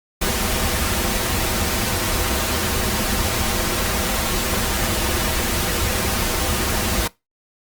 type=noise with comb filter; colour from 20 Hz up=pink; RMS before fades=-21 dBFS; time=0.21-7.08 s; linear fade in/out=10 ms; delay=7 ms; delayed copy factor=-0.65; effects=noise-tail reverb RT60 0.2 s tail -21 dB re dry + Opus 48 kbps